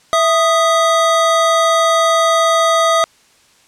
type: tone pair together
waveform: square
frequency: 659.3 / 1244.6 Hz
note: E5 / D#6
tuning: 0 / 0 cents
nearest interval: major seventh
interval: 1100 cents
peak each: -14 dBFS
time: 0.13-3.04 s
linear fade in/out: 0 ms
effects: white hiss -51 dBFS RMS until 3.67 s + low-pass 8000 Hz 12 dB/octave